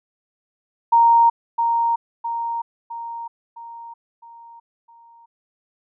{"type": "tone with echo", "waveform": "sine", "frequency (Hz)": 930, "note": "A#5", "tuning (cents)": -4, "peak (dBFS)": -10, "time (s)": [0.92, 1.3], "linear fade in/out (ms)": 10, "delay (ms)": 660, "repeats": 6, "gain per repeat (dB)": -6, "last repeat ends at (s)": 5.26, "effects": []}